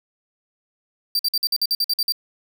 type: tone bursts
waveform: 45% pulse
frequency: 4681 Hz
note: D8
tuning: 7 cents flat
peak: -17 dBFS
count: 11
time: 1.15-2.122 s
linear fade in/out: 2 ms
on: 42 ms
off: 51 ms
effects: 8-bit